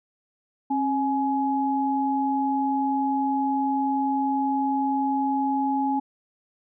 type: tone pair together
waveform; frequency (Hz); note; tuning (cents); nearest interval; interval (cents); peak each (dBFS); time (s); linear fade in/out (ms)
sine; 270 / 840.5; C#4 / G#5; -45 / +20; octave + minor sixth; 1965; -24; 0.7-6; 10
effects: none